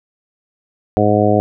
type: harmonic tone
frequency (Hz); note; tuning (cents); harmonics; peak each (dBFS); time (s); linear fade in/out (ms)
104.6; G#2; +13; 1 / 2 / 3 / 4 / 5 / 6 / 7; -18 / -18 / -18 / -18 / -18 / -18 / -18; 0.97-1.4; 0
effects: none